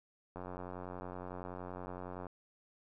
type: click train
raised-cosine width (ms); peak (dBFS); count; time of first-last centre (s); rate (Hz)
1; -30; 174; 0.36-2.267; 90.7
effects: none